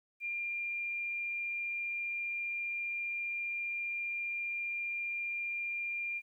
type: tone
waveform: sine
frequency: 2395 Hz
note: D7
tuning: 33 cents sharp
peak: -34 dBFS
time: 0.2-6.22 s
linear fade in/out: 50 ms
effects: 12-bit